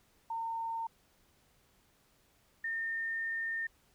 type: tone pair in turn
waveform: sine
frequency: 911 / 1818.6 Hz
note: A#5 / A#6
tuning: -40 / -43 cents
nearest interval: octave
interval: 1197 cents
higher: second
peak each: -34 / -33 dBFS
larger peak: second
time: 0.3-0.87 / 2.64-3.67 s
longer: second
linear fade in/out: 5 ms
effects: pink hiss -69 dBFS RMS until 3.94 s